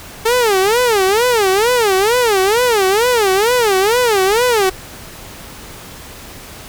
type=tone with vibrato; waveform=sawtooth; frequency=433.6 Hz; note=A4; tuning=25 cents flat; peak=-7 dBFS; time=0.25-4.7 s; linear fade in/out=10 ms; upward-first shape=sine; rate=2.2 Hz; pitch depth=250 cents each way; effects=pink hiss -34 dBFS RMS until 6.68 s